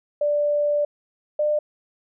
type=tone pair in turn; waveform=sine; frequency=587.3 / 599.3 Hz; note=D5 / D5; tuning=0 / +35 cents; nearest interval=unison; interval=35 cents; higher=second; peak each=-18 dBFS; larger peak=neither; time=0.21-0.85 / 1.39-1.59 s; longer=first; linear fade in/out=5 ms; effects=none